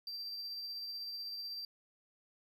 triangle tone with tremolo, 4699 Hz, D8, in tune, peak -38 dBFS, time 0.07-1.65 s, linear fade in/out 2 ms, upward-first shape triangle, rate 16 Hz, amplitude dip 30%, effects none

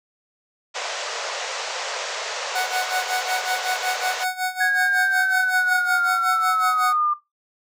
pink band-pass noise, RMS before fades -29 dBFS, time 0.74-4.25 s, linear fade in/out 20 ms, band 480 to 7200 Hz, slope 48 dB/octave
25% pulse tone with tremolo, 740 Hz, F#5, in tune, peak -16 dBFS, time 2.55-6.93 s, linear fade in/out 5 ms, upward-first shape sine, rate 5.4 Hz, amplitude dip 85%
sine linear sweep, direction down, 1661.2 to 1192 Hz, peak -18 dBFS, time 4.6-7.14 s, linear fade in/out 10 ms
effects noise-tail reverb RT60 0.2 s tail -17 dB re dry

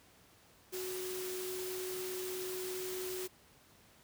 sine tone in noise, 369.8 Hz, F#4, 1 cent flat, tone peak -39 dBFS, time 0.72-3.28 s, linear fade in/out 20 ms, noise white, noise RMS -44 dBFS, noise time 0.72-3.28 s, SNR +2 dB, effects pink hiss -63 dBFS RMS until 4.03 s + high-pass 60 Hz 12 dB/octave

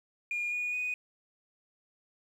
sine tone with pitch steps, 2423 / 2453 / 2483 Hz, D#7 / D#7 / D#7, -47 / -25 / -4 cents, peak -29 dBFS, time 0.31-0.94 s, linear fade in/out 2 ms, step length 210 ms, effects tanh soft clip ceiling -27 dBFS + 10-bit

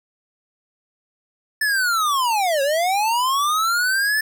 square linear two-way sweep, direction down then up, 1762 to 537 to 1762 Hz, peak -18 dBFS, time 1.61-4.21 s, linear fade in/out 5 ms, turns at 2.62 s, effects none

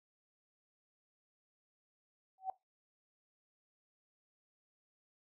sine tone with exponential growth, 760 Hz, F#5, 46 cents sharp, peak -31 dBFS, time 2.38-2.5 s, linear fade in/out 2 ms, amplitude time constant 25 ms, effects noise-tail reverb RT60 0.2 s tail -20 dB re dry

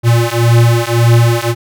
square beating tone pair, 116.54 / 118.34 Hz, A#2 / A#2, 0 / +27 cents, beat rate 1.8 Hz, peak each -11 dBFS, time 0.03-1.55 s, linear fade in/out 50 ms, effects none

